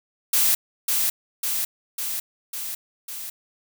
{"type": "noise with echo", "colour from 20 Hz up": "blue", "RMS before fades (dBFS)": -19, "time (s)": [0.33, 0.55], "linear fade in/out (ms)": 5, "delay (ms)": 550, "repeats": 5, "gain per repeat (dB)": -3, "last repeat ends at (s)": 3.3, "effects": []}